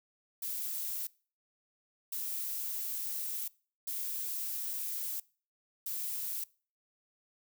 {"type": "noise bursts at uneven times", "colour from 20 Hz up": "violet", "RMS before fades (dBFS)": -37, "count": 4, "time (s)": [[0.42, 1.07], [2.12, 3.48], [3.87, 5.2], [5.86, 6.44]], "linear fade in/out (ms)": 5, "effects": ["noise-tail reverb RT60 0.4 s tail -23 dB re dry"]}